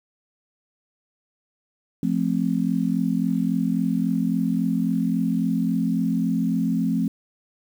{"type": "chord", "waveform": "sine", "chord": "F major", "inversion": "none", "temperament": "just", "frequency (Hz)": [174.61, 218.3, 261.9], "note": ["F3", "A3", "C4"], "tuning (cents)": [0, -13, 2], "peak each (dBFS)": -24, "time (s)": [2.03, 7.08], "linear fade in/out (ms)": 2, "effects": ["8-bit"]}